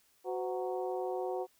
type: harmonic tone with a mistuned harmonic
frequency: 185.1 Hz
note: F#3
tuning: 1 cent sharp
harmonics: 2 / 3 / 4 / 5 / 6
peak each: -36 / -38 / -39 / -46 / -54 dBFS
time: 0.24-1.47 s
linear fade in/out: 50 ms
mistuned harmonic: 3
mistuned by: -140 cents
effects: white hiss -69 dBFS RMS until 1.59 s